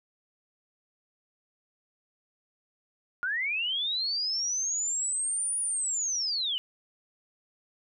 sine linear two-way sweep, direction up then down, 1396.9 to 9730 to 2890 Hz, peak -27 dBFS, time 3.23-6.58 s, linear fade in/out 0 ms, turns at 5.6 s, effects none

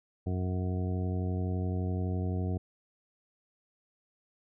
harmonic tone, 91.8 Hz, F#2, 13 cents flat, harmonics 1 / 2 / 3 / 4 / 5 / 7 / 8, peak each -30 / -36 / -40 / -42 / -44 / -47 / -48 dBFS, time 0.26-2.58 s, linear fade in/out 10 ms, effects none

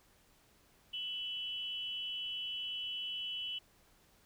sine tone with amplitude modulation, 2981 Hz, F#7, 12 cents sharp, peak -34 dBFS, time 0.93-3.59 s, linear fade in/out 10 ms, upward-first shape sine, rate 290 Hz, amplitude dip 70%, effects pink hiss -67 dBFS RMS until 4.25 s

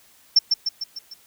sine tone with echo, 5410 Hz, E8, 44 cents sharp, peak -10 dBFS, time 0.36-0.39 s, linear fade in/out 5 ms, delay 150 ms, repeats 5, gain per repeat -5 dB, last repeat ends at 1.14 s, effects white hiss -55 dBFS RMS until 1.26 s

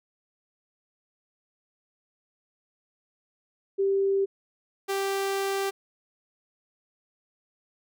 sine / sawtooth tone pair in turn, 392 / 392 Hz, G4 / G4, 0 / 0 cents, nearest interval unison, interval 0 cents, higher neither, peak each -21 / -22 dBFS, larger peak first, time 3.78-4.26 / 4.88-5.71 s, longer second, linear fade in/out 20 ms, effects none

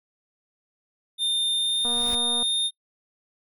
square tone with pitch glide, 3619 to 3650 Hz, A7 to A#7, +48 to -37 cents, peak -22 dBFS, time 1.18-2.71 s, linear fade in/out 50 ms, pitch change +15 cents, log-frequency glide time 1.54-2.01 s
pink noise with exponential growth, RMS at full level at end -36 dBFS, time 1.46-2.15 s, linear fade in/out 2 ms, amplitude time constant 150 ms
click train, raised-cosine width 1 ms, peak -23 dBFS, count 139, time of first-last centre 1.85-2.427 s, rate 239 Hz
effects noise-tail reverb RT60 0.1 s tail -20 dB re dry

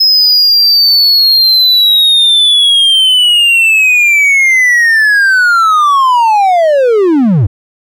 triangle linear sweep, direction down, 5140 to 86 Hz, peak -3 dBFS, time 0-7.47 s, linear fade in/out 10 ms, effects none

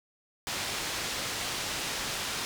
white low-pass noise, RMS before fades -34 dBFS, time 0.47-2.45 s, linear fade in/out 0 ms, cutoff 5700 Hz, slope 12 dB/octave, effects none

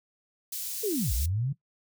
white high-pass noise, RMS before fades -35 dBFS, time 0.52-1.26 s, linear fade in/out 5 ms, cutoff 4700 Hz, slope 12 dB/octave
sine linear two-way sweep, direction down then up, 458.6 to 50.4 to 145.7 Hz, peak -26 dBFS, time 0.83-1.53 s, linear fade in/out 10 ms, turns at 1.13 s
effects noise-tail reverb RT60 0.1 s tail -17 dB re dry

